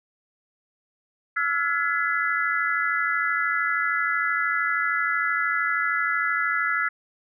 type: tone cluster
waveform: sine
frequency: 1331 / 1424 / 1694 / 2013 Hz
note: E6 / F6 / G#6 / B6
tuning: +16 / +33 / +34 / +33 cents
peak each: -27 dBFS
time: 1.36-6.89 s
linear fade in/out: 10 ms
effects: none